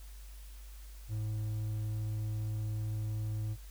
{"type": "tone", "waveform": "triangle", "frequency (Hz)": 107.6, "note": "A2", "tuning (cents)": -38, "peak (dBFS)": -31, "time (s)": [1.08, 3.57], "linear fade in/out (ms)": 50, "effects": ["added 50 Hz sine -46 dBFS peak until 3.7 s", "white hiss -59 dBFS RMS until 3.7 s"]}